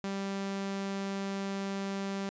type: tone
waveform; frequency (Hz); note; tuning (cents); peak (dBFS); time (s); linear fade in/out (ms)
sawtooth; 196.3; G3; +3; -29; 0.04-2.29; 0
effects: resampled to 16000 Hz